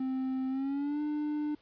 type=tone with pitch glide; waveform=triangle; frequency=261.6 to 298.8 Hz; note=C4 to D4; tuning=0 to +30 cents; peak=-28 dBFS; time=0-1.55 s; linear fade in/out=5 ms; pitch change=+230 cents; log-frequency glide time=0.49-1.01 s; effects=pink hiss -65 dBFS RMS until 1.61 s + resampled to 11025 Hz